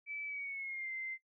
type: tone with pitch glide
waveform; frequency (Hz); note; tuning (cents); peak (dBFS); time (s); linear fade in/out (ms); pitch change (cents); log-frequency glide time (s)
sine; 2307 to 2079; D7 to C7; -31 to -12; -39; 0.06-1.18; 50; -181; 0.26-0.92
effects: noise-tail reverb RT60 0.1 s tail -19 dB re dry